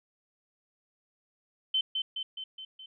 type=tone with echo; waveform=sine; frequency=3075 Hz; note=G7; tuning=34 cents flat; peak=-24 dBFS; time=1.74-1.81 s; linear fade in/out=5 ms; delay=210 ms; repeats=5; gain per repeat=-4 dB; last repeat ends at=2.86 s; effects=none